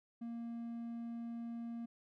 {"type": "tone", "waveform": "triangle", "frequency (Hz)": 233.1, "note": "A#3", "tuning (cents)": 0, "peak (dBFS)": -39, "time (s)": [0.21, 1.86], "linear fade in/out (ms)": 10, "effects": []}